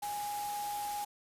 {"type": "tone in noise", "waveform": "sine", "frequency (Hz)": 825, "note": "G#5", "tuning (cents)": -12, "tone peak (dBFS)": -35, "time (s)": [0.02, 1.05], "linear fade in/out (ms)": 10, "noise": "white", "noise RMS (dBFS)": -44, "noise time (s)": [0.02, 1.05], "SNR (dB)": 6, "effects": ["resampled to 32000 Hz"]}